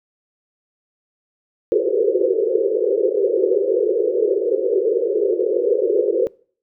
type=band-pass noise; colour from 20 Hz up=pink; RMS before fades=-18 dBFS; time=1.72-6.27 s; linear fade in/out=0 ms; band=360 to 520 Hz; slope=96 dB/octave; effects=noise-tail reverb RT60 0.5 s tail -25 dB re dry